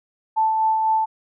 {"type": "tone with tremolo", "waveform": "sine", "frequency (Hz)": 880, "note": "A5", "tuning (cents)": 0, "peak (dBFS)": -15, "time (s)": [0.36, 1.06], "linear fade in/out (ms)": 20, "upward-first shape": "sine", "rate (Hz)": 4, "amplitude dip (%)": 30, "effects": []}